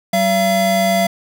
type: tone pair together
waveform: square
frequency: 190.82 / 680 Hz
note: G3 / F5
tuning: -46 / -46 cents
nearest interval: octave + minor seventh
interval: 2200 cents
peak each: -19 / -15 dBFS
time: 0.13-1.07 s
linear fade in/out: 5 ms
effects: none